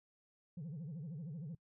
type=tone with vibrato; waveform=sine; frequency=156.5 Hz; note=D#3; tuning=10 cents sharp; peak=-40 dBFS; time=0.57-1.55 s; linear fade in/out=5 ms; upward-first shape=sine; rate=13 Hz; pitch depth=230 cents each way; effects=noise-tail reverb RT60 0.1 s tail -23 dB re dry + tanh soft clip ceiling -41 dBFS